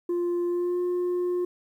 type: tone with pitch glide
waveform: sine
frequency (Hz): 349.2 to 356.3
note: F4 to F4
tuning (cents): 0 to +35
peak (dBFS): -21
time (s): 0.09-1.45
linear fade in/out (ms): 5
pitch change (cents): +35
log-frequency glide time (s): 0.47-0.8
effects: tanh soft clip ceiling -23 dBFS + 10-bit